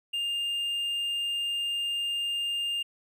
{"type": "tone", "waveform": "triangle", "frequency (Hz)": 2808, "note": "F7", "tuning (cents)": 9, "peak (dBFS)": -26, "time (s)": [0.13, 2.83], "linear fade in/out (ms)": 10, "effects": []}